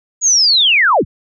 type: linear sweep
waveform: sine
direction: down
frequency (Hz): 6860 to 32.7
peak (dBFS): -8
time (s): 0.21-1.05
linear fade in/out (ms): 50
effects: none